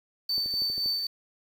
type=tone with tremolo; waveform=triangle; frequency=4548 Hz; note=C#8; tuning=44 cents sharp; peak=-23 dBFS; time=0.29-1.07 s; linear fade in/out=5 ms; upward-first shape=triangle; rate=3.8 Hz; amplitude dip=45%
type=click train; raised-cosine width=2 ms; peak=-31 dBFS; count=7; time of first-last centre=0.38-0.86 s; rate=12.5 Hz
effects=8-bit